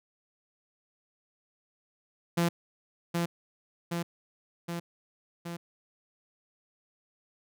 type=tone with echo; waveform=sawtooth; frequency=170.8 Hz; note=F3; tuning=38 cents flat; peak=-20 dBFS; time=2.37-2.49 s; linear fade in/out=10 ms; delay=770 ms; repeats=4; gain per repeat=-3 dB; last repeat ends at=5.57 s; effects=none